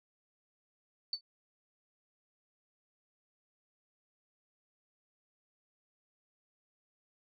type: tone with exponential decay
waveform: sine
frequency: 4508 Hz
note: C#8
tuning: 28 cents sharp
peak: -28 dBFS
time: 1.13-1.21 s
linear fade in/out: 2 ms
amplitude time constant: 17 ms
effects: none